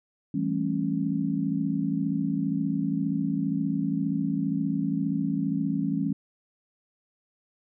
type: chord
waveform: sine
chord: A dominant seventh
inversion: second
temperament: just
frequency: 165 / 198 / 220 / 275 Hz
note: E3 / G3 / A3 / C#4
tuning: +2 / +18 / 0 / -14 cents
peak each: -30 / -30 / -32 / -28 dBFS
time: 0.34-6.13 s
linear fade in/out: 5 ms
effects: none